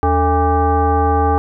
sine tone with frequency modulation, 444.6 Hz, A4, 18 cents sharp, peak -11 dBFS, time 0.03-1.38 s, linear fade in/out 0 ms, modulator 365 Hz, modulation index 1.7, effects none

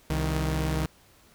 sawtooth tone pair together, 66.12 / 156.8 Hz, C2 / D#3, +19 / +14 cents, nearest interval octave + minor third, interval 1495 cents, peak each -24 / -24 dBFS, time 0.1-0.86 s, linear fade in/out 0 ms, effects pink hiss -58 dBFS RMS until 1.34 s

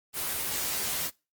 white noise with comb filter, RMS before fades -31 dBFS, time 0.13-1.11 s, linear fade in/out 50 ms, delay 13 ms, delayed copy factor +0.6, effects noise-tail reverb RT60 0.3 s tail -25 dB re dry + Opus 24 kbps

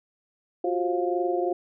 sine tone cluster, 351.8 / 374.5 / 533 / 703 Hz, F4 / F#4 / C5 / F5, +13 / +21 / +32 / +11 cents, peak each -26 / -30 / -31 / -29 dBFS, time 0.64-1.53 s, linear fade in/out 5 ms, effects none

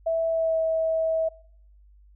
sine tone with pitch glide, 656 to 646.2 Hz, E5 to E5, -9 to -35 cents, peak -21 dBFS, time 0.06-1.29 s, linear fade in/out 10 ms, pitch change -26 cents, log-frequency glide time 0.29-0.57 s, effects noise-tail reverb RT60 0.7 s tail -25 dB re dry + added 50 Hz sine -51 dBFS peak until 2.15 s

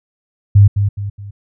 sine tone with echo, 101 Hz, G#2, 48 cents flat, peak -3 dBFS, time 0.55-0.68 s, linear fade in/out 10 ms, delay 210 ms, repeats 3, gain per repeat -8 dB, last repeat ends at 1.31 s, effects none

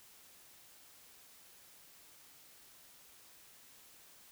silence, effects white hiss -60 dBFS RMS until 4.31 s

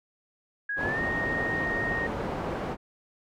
sine tone with pitch glide, 1656 to 1858.8 Hz, G#6 to A#6, -5 to -5 cents, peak -28 dBFS, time 0.69-2.07 s, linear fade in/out 5 ms, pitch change +200 cents, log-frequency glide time 0.8-1.02 s
white low-pass noise, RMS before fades -32 dBFS, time 0.76-2.77 s, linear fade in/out 50 ms, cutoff 730 Hz, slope 12 dB/octave
effects none

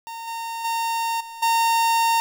45% pulse tone with level steps, 917 Hz, A#5, 29 cents flat, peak -32 / -28 / -22 / -35 / -17 dBFS, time 0.07-2.2 s, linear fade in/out 0 ms, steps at 0.27 / 0.64 / 1.2 / 1.42 s, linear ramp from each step 10 ms, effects 9-bit

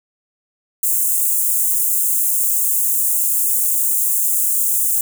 white high-pass noise, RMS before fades -17 dBFS, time 0.83-5.01 s, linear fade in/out 2 ms, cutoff 7200 Hz, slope 48 dB/octave, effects none

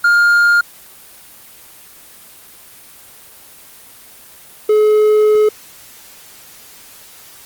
triangle tone pair in turn, 1410 / 426.3 Hz, F6 / G#4, +16 / +45 cents, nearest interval octave + major sixth, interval 2071 cents, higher first, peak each -6 dBFS, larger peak neither, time 0.04-0.61 / 4.69-5.49 s, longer second, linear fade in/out 5 ms, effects white hiss -40 dBFS RMS until 7.45 s + Opus 24 kbps

